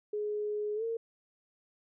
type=tone with pitch glide; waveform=sine; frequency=419.2 to 457.1 Hz; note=G#4 to A#4; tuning=+16 to -34 cents; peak=-31 dBFS; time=0.13-0.97 s; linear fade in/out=5 ms; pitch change=+150 cents; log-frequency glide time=0.75-0.84 s; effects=none